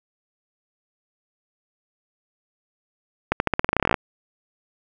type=accelerating click train; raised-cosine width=0.5 ms; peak=-3 dBFS; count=17; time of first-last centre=3.32-3.942 s; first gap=81 ms; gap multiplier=0.89; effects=none